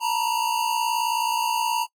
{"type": "tone pair together", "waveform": "square", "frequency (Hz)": [904.1, 963], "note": ["A5", "B5"], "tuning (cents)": [47, -44], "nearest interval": "minor second", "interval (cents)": 109, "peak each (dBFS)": -25, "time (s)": [0, 1.87], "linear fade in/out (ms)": 50, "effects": ["noise-tail reverb RT60 0.1 s tail -25 dB re dry", "AAC 64 kbps"]}